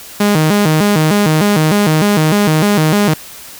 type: tone with vibrato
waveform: sawtooth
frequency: 179 Hz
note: F3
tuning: 43 cents sharp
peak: -5 dBFS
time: 0.2-3.14 s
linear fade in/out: 5 ms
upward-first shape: square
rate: 3.3 Hz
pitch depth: 240 cents each way
effects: white hiss -33 dBFS RMS until 3.59 s